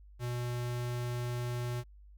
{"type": "tone", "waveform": "square", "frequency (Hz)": 121.7, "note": "B2", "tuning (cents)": -25, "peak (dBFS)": -34, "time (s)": [0.19, 1.84], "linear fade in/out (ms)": 50, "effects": ["added 50 Hz sine -52 dBFS peak until 2.17 s"]}